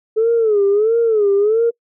sine tone with vibrato, 430.3 Hz, A4, 39 cents flat, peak -10 dBFS, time 0.16-1.71 s, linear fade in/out 20 ms, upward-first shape sine, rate 1.5 Hz, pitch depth 140 cents each way, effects noise-tail reverb RT60 0.1 s tail -25 dB re dry + tanh soft clip ceiling -7 dBFS

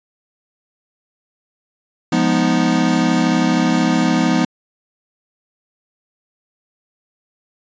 square chord, F half-diminished seventh, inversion none, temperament equal, 174.61 / 207.7 / 246.9 / 311.1 Hz, F3 / Ab3 / Cb4 / Eb4, 0 / 0 / 0 / 0 cents, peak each -20 / -22 / -18 / -20 dBFS, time 2.12-4.45 s, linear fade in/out 5 ms, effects resampled to 16000 Hz

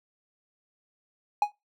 triangle tone with exponential decay, 830.6 Hz, G#5, in tune, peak -14 dBFS, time 1.42-1.52 s, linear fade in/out 2 ms, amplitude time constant 20 ms, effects noise-tail reverb RT60 0.2 s tail -21 dB re dry

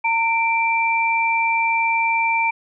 sine tone pair together, 909.9 / 2349 Hz, A#5 / D7, -42 / 0 cents, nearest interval octave + major third, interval 1642 cents, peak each -19 dBFS, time 0.04-2.51 s, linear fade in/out 10 ms, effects none

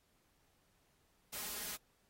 white noise with comb filter, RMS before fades -43 dBFS, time 1.32-1.77 s, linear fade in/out 20 ms, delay 4.8 ms, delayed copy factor +0.55, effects pink hiss -75 dBFS RMS until 2.09 s + AAC 48 kbps

